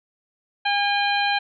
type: harmonic tone with a mistuned harmonic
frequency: 811 Hz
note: G#5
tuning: 41 cents flat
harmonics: 1 / 2 / 3 / 4 / 5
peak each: -22 / -25 / -27 / -28 / -29 dBFS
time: 0.65-1.39 s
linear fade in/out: 10 ms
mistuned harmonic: 4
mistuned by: -57 cents
effects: none